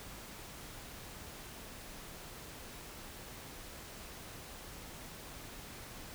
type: silence
effects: pink hiss -49 dBFS RMS until 6.14 s